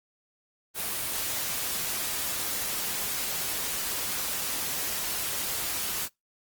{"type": "noise", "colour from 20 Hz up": "white", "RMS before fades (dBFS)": -31, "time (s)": [0.74, 6.09], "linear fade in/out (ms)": 50, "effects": ["noise-tail reverb RT60 0.2 s tail -26 dB re dry", "Opus 24 kbps"]}